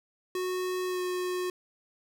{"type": "tone with pitch glide", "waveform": "square", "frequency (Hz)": [367.2, 363], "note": ["F#4", "F#4"], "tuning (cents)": [-13, -33], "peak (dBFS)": -30, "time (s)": [0.35, 1.5], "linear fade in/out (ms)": 2, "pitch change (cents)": -20, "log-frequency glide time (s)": [0.87, 1.01], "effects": []}